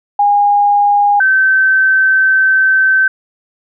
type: tone pair in turn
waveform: sine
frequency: 817 / 1542.3 Hz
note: G#5 / G6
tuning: -29 / -29 cents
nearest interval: major seventh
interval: 1100 cents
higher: second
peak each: -7 / -7 dBFS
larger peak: neither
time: 0.19-1.2 / 1.2-3.08 s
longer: second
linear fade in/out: 5 ms
effects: none